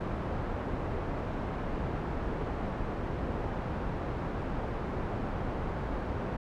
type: low-pass noise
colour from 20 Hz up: pink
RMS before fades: -34 dBFS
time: 0-6.37 s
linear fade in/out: 10 ms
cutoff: 1100 Hz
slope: 12 dB/octave
effects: none